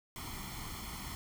pink noise with comb filter, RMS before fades -43 dBFS, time 0.16-1.15 s, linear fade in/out 0 ms, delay 0.93 ms, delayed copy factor +0.75, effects none

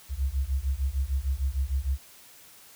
sine beating tone pair, 64.3 / 70.9 Hz, C2 / C#2, -30 / +40 cents, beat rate 6.6 Hz, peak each -28 dBFS, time 0.09-1.99 s, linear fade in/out 50 ms, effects white hiss -52 dBFS RMS until 2.75 s

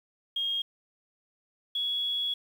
sine tone pair in turn, 3249 / 3358 Hz, G#7 / G#7, -39 / +18 cents, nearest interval minor second, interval 57 cents, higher second, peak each -27 dBFS, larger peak neither, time 0.36-0.62 / 1.75-2.34 s, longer second, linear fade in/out 5 ms, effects 9-bit

